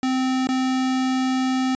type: tone with dropouts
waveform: square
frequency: 259.4 Hz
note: C4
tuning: 15 cents flat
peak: -20 dBFS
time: 0.03-1.75 s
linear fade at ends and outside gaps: 1 ms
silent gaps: 0.471-0.489 s
effects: resampled to 16000 Hz